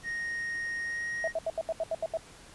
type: tone with pitch glide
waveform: triangle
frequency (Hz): 1864.7 to 1878.8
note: A#6 to A#6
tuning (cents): 0 to +13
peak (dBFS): -30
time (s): 0.03-1.33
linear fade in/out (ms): 50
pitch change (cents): +13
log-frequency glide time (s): 0.84-1.03
type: tone bursts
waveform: sine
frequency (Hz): 651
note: E5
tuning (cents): -22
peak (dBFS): -27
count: 9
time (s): 1.24-2.172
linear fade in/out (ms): 2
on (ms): 36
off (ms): 76
effects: pink hiss -52 dBFS RMS until 2.54 s + resampled to 24000 Hz